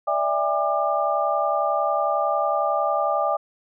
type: tone cluster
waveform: sine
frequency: 585 / 656 / 809 / 1197 Hz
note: D5 / E5 / G#5 / D6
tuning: -7 / -9 / -46 / +33 cents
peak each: -25 dBFS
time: 0.07-3.37 s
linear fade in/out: 10 ms
effects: none